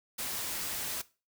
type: noise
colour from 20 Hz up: white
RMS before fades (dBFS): -36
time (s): 0.18-1.02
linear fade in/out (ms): 10
effects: noise-tail reverb RT60 0.3 s tail -18 dB re dry